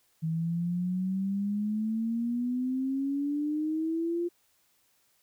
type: exponential sweep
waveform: sine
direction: up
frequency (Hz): 159.2 to 349.4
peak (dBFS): -27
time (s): 0.22-4.29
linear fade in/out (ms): 20
effects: white hiss -69 dBFS RMS until 5.22 s